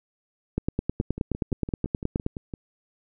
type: two click trains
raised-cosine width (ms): 3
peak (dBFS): -20 / -11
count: 10 / 17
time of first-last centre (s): 1.01-2.538 / 0.58-2.264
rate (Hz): 5.89 / 9.5
effects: none